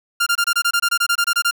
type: tone bursts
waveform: sawtooth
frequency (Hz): 1396.9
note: F6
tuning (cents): 0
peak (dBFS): -11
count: 15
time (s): 0.2-1.511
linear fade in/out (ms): 10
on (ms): 65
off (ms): 24
effects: none